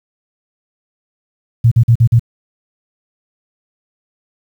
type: tone bursts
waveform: sine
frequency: 116.54 Hz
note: A#2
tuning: in tune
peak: -5 dBFS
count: 5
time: 1.64-2.195 s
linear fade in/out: 10 ms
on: 75 ms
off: 45 ms
effects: 7-bit